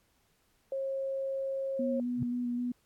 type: tone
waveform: sine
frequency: 540 Hz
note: C#5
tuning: 45 cents flat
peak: -31 dBFS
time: 0.72-2 s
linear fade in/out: 2 ms
type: tone with vibrato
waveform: sine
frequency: 243.6 Hz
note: B3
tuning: 24 cents flat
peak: -30 dBFS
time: 1.79-2.72 s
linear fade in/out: 5 ms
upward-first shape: square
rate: 3.8 Hz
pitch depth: 13 cents each way
type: tone with exponential growth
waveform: sine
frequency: 130 Hz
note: C3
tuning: 11 cents flat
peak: -26 dBFS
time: 2.15-2.23 s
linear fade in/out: 2 ms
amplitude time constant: 16 ms
effects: pink hiss -71 dBFS RMS until 2.85 s + AAC 64 kbps